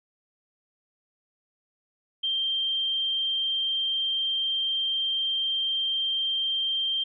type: tone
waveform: sine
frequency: 3162 Hz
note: G7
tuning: 14 cents sharp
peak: -24 dBFS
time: 2.23-7.04 s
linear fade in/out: 10 ms
effects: none